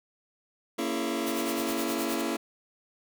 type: chord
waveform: sawtooth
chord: A# half-diminished seventh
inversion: none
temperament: just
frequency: 233.1 / 279.7 / 335.6 / 419.5 Hz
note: A#3 / C#4 / E4 / G#4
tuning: 0 / +16 / +31 / +17 cents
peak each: -30 / -29 / -28 / -33 dBFS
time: 0.78-2.37 s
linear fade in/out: 10 ms
type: noise with tremolo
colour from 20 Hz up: white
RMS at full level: -36 dBFS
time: 1.26-2.22 s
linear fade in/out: 10 ms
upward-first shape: sine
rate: 9.6 Hz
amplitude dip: 85%
effects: none